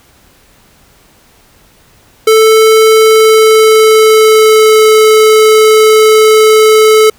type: tone with pitch glide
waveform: square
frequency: 440 to 434.2 Hz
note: A4 to A4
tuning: 0 to -23 cents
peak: -3 dBFS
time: 2.27-7.1 s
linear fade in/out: 5 ms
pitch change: -23 cents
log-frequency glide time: 2.88-4.89 s
effects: pink hiss -45 dBFS RMS until 7.18 s